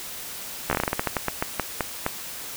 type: slowing click train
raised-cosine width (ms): 0.5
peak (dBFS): -7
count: 17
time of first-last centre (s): 0.7-2.064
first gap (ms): 13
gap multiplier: 1.22
effects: white hiss -36 dBFS RMS until 2.56 s